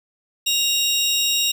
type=tone pair together; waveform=30% pulse; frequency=2794 / 3787 Hz; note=F7 / A#7; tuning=0 / +27 cents; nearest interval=perfect fourth; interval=527 cents; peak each=-18 dBFS; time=0.46-1.52 s; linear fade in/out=10 ms; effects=none